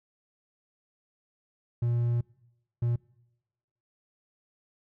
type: tone bursts at uneven times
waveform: triangle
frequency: 119.1 Hz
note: A#2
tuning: 38 cents sharp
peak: -22 dBFS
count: 2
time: 1.82-2.21 / 2.82-2.96 s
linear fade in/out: 5 ms
effects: noise-tail reverb RT60 1.0 s tail -25 dB re dry